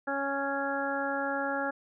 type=harmonic tone; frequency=277.2 Hz; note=C#4; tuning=in tune; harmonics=1 / 2 / 3 / 4 / 5 / 6; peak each=-36 / -34 / -35 / -44 / -35 / -36 dBFS; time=0.07-1.71 s; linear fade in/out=10 ms; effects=none